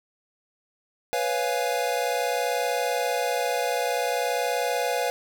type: chord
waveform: square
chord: C# dominant seventh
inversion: third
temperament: equal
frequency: 493.9 / 554.4 / 698.5 / 830.6 Hz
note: B4 / C#5 / E#5 / G#5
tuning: 0 / 0 / 0 / 0 cents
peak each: -29 / -31 / -29 / -32 dBFS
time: 1.13-5.1 s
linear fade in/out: 0 ms
effects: none